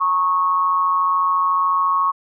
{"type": "tone with amplitude modulation", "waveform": "sine", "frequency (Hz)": 1100, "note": "C#6", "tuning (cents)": -14, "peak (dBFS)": -12, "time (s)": [0, 2.12], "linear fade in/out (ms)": 20, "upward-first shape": "sine", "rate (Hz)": 174, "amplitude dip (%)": 60, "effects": []}